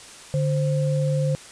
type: tone pair together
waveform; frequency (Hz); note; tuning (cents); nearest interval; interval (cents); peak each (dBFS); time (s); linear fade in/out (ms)
sine; 146.85 / 523.3; D3 / C5; 0 / 0; octave + minor seventh; 2200; -20 / -26; 0.34-1.35; 0
effects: white hiss -43 dBFS RMS until 1.51 s + resampled to 22050 Hz